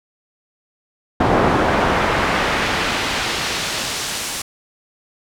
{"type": "noise with band-pass filter sweep", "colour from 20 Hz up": "brown", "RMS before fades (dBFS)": -19, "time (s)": [1.2, 4.42], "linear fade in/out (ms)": 5, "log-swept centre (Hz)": [740, 8600], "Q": 0.73, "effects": []}